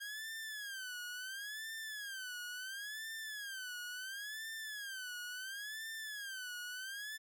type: tone with vibrato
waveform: sawtooth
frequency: 1613 Hz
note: G6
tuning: 49 cents sharp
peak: -39 dBFS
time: 0-7.18 s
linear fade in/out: 20 ms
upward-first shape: sine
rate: 0.72 Hz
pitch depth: 180 cents each way
effects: none